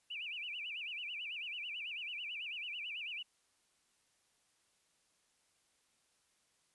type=tone with vibrato; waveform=sine; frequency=2630 Hz; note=E7; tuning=5 cents flat; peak=-40 dBFS; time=0.1-3.23 s; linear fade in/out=10 ms; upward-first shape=sine; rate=9.1 Hz; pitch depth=220 cents each way; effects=white hiss -75 dBFS RMS until 6.74 s + resampled to 24000 Hz